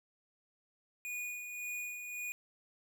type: tone with tremolo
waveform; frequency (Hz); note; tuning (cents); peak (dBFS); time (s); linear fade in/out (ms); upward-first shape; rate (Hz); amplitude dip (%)
square; 2456; D#7; -23; -38; 1.05-2.32; 0; sine; 1.8; 45
effects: none